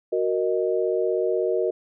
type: chord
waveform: sine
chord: D# minor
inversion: first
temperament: equal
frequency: 370 / 466.2 / 622.3 Hz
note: F#4 / A#4 / D#5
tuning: 0 / 0 / 0 cents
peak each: -24 / -24 / -27 dBFS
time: 0.12-1.71 s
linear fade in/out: 10 ms
effects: none